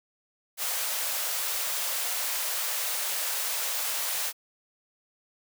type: high-pass noise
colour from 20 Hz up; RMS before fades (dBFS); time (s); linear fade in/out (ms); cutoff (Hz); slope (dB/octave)
white; -30; 0.57-4.33; 50; 480; 48
effects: none